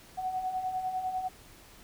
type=beating tone pair; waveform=sine; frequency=737 / 747 Hz; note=F#5 / F#5; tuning=-7 / +16 cents; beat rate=10 Hz; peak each=-39 / -31 dBFS; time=0.17-1.29 s; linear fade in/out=20 ms; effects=pink hiss -54 dBFS RMS until 1.83 s